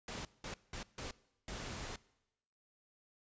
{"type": "noise bursts at uneven times", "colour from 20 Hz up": "pink", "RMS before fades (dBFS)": -44, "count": 5, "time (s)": [[0.08, 0.25], [0.44, 0.54], [0.73, 0.83], [0.98, 1.11], [1.48, 1.96]], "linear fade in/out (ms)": 2, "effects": ["noise-tail reverb RT60 0.9 s tail -21 dB re dry", "resampled to 16000 Hz"]}